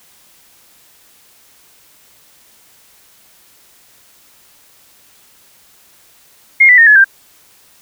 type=tone with pitch steps; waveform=sine; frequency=2135 / 1980.6 / 1837.3 / 1704.4 / 1581.1 Hz; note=C7 / B6 / A#6 / G#6 / G6; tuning=+34 / +4 / -26 / +44 / +14 cents; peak=-3 dBFS; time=6.6-7.045 s; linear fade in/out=10 ms; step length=89 ms; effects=white hiss -48 dBFS RMS until 7.81 s